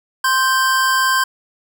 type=tone pair together; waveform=square; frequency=1046.5 / 1568 Hz; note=C6 / G6; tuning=0 / 0 cents; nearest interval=perfect fifth; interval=700 cents; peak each=-17 dBFS; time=0.24-1.24 s; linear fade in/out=5 ms; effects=none